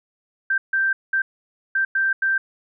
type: tone bursts at uneven times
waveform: sine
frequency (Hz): 1568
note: G6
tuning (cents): 0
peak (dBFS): -17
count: 6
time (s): 0.5-0.58 / 0.73-0.93 / 1.13-1.22 / 1.75-1.85 / 1.95-2.13 / 2.22-2.38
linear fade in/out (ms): 5
effects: none